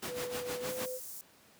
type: noise with tremolo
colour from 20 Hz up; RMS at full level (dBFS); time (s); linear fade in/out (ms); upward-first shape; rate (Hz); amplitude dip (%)
pink; -37; 0.02-0.86; 10; sine; 6.5; 75
type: tone with pitch glide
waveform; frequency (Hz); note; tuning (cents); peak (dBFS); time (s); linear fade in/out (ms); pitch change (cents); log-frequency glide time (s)
sine; 493.9 to 508.4; B4 to C5; 0 to -50; -37; 0.07-1; 50; +50; 0.61-0.68
type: high-pass noise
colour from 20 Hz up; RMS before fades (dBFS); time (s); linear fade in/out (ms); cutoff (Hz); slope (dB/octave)
white; -45; 0.69-1.21; 0; 5800; 24
effects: pink hiss -61 dBFS RMS until 1.59 s + high-pass 150 Hz 12 dB/octave